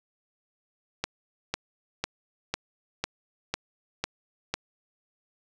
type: click train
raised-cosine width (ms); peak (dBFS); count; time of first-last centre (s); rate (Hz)
0.2; -10; 8; 1.04-4.54; 2
effects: none